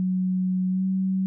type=tone with pitch glide; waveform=sine; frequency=185 to 189.32 Hz; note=F#3 to F#3; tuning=0 to +40 cents; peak=-21 dBFS; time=0-1.26 s; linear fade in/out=0 ms; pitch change=+40 cents; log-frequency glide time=0.69-0.85 s; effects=none